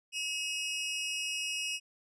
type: tone pair together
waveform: sawtooth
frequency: 2560 / 2873 Hz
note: D#7 / F7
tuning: +49 / +48 cents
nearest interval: major second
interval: 199 cents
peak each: -32 / -33 dBFS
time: 0.12-1.8 s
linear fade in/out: 50 ms
effects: resampled to 24000 Hz